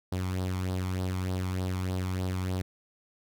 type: tone with flanger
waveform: sawtooth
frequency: 92.5 Hz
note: F#2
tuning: in tune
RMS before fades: -31 dBFS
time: 0.12-2.62 s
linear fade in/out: 5 ms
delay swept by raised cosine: 0.21 to 0.93 ms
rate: 3.3 Hz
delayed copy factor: +0.6
effects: none